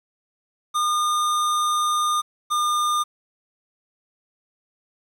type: tone pair in turn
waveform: square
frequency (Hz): 1215 / 1209.7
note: D#6 / D#6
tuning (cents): -42 / -49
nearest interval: unison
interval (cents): 7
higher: first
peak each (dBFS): -20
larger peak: neither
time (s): 0.74-2.22 / 2.5-3.04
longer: first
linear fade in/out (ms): 20
effects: low-pass 12000 Hz 12 dB/octave + 9-bit